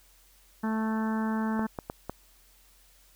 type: harmonic tone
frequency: 220 Hz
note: A3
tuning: in tune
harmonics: 1 / 2 / 3 / 4 / 5 / 6 / 7 / 8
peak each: -27 / -40 / -43 / -37 / -41 / -44 / -42 / -46 dBFS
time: 0.63-1.67 s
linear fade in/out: 10 ms
type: clicks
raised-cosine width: 1 ms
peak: -19 dBFS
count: 4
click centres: 1.594 / 1.788 / 1.899 / 2.096 s
effects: added 45 Hz sine -61 dBFS peak until 3.15 s + white hiss -61 dBFS RMS until 3.15 s